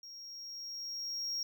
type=tone with level ramp; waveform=triangle; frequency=5588 Hz; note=F8; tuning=in tune; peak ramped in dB=-46 to -32 dBFS; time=0.03-1.43 s; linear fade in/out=2 ms; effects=none

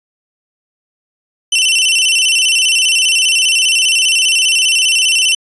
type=tone with vibrato; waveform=sawtooth; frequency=2871 Hz; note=F7; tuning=47 cents sharp; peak=-6 dBFS; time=1.52-5.35 s; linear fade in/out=5 ms; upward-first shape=square; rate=15 Hz; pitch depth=93 cents each way; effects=resampled to 24000 Hz

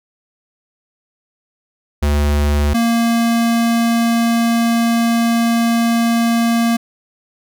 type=tone pair in turn; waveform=square; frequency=73.1 / 232.1 Hz; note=D2 / A#3; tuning=-7 / -7 cents; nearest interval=octave + minor sixth; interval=2000 cents; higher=second; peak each=-13 dBFS; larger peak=neither; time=2.02-2.74 / 2.74-6.77 s; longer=second; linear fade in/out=10 ms; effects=none

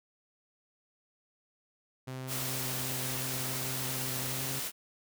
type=tone with pitch glide; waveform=sawtooth; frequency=129.9 to 133.09 Hz; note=C3 to C3; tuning=-12 to +30 cents; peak=-34 dBFS; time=2.07-4.6 s; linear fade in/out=10 ms; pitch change=+42 cents; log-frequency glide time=4.36-4.45 s
type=noise; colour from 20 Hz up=white; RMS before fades=-36 dBFS; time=2.27-4.72 s; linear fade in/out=50 ms
effects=none

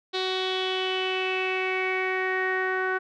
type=tone with low-pass filter sweep; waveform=sawtooth; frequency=374.3 Hz; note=F#4; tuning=20 cents sharp; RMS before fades=-27 dBFS; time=0.13-2.99 s; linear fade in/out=20 ms; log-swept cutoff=3900 to 1600 Hz; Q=6.2; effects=none

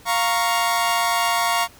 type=chord; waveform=sawtooth; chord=Bb minor; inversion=second; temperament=equal; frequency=698.5 / 932.3 / 1108.7 Hz; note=F5 / Bb5 / Db6; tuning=0 / 0 / 0 cents; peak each=-19 dBFS; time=0.05-1.68 s; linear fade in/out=50 ms; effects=pink hiss -48 dBFS RMS until 1.79 s

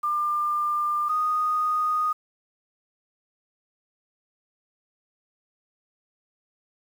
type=tone pair in turn; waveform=sine; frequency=1197 / 1238.5 Hz; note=D6 / D#6; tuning=+33 / -8 cents; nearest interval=minor second; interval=59 cents; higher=second; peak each=-22 / -21 dBFS; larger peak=second; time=0.03-1.09 / 1.09-2.13 s; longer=first; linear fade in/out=10 ms; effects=8-bit

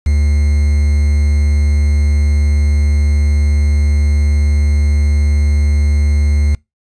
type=tone with quantisation; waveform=triangle; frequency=73.42 Hz; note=D2; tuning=in tune; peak=-7 dBFS; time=0.06-6.55 s; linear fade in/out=5 ms; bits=5; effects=noise-tail reverb RT60 0.2 s tail -24 dB re dry + resampled to 22050 Hz

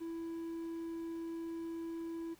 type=tone; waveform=triangle; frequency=331.2 Hz; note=E4; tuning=8 cents sharp; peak=-37 dBFS; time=0-2.35 s; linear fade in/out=20 ms; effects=pink hiss -64 dBFS RMS until 2.39 s

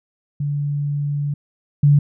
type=tone pair in turn; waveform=sine; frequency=144.5 / 144.5 Hz; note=D3 / D3; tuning=-28 / -28 cents; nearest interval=unison; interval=0 cents; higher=neither; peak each=-19 / -9 dBFS; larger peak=second; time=0.4-1.34 / 1.83-1.99 s; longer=first; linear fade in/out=5 ms; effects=none

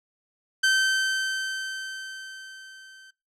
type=tone with level ramp; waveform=sawtooth; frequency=1547 Hz; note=G6; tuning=23 cents flat; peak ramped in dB=-14 to -44 dBFS; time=0.63-3.11 s; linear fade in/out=10 ms; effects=noise-tail reverb RT60 0.3 s tail -23 dB re dry + low-pass 8000 Hz 12 dB/octave

